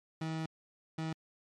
30% pulse tone bursts at uneven times, 160 Hz, D#3, 49 cents sharp, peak -32 dBFS, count 2, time 0.21-0.46 / 0.98-1.13 s, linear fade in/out 5 ms, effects low-pass 6000 Hz 12 dB/octave + MP3 64 kbps

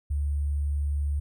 sine tone with sample-and-hold, 72.1 Hz, D2, 31 cents flat, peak -24 dBFS, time 0.1-1.2 s, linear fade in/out 10 ms, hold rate 8820 Hz, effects none

